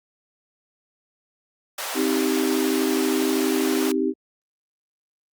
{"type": "high-pass noise", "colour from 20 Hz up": "pink", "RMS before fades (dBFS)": -30, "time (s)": [1.78, 3.92], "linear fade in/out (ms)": 5, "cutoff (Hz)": 570, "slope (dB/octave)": 24}
{"type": "chord", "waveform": "sine", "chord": "C minor", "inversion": "none", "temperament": "just", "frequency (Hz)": [261.6, 314, 392.4], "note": ["C4", "Eb4", "G4"], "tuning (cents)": [0, 16, 2], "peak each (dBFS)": -24, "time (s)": [1.94, 4.14], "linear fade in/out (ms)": 50}
{"effects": ["Opus 48 kbps"]}